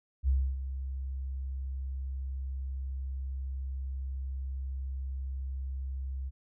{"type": "tone with ADSR envelope", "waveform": "sine", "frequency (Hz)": 66.4, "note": "C2", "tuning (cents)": 26, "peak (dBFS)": -22, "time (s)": [0.23, 6.31], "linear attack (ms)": 52, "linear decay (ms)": 280, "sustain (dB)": -11, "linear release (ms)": 33, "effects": []}